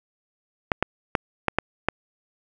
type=clicks; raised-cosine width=0.5 ms; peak=-4 dBFS; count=6; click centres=0.718 / 0.826 / 1.152 / 1.483 / 1.586 / 1.886 s; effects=none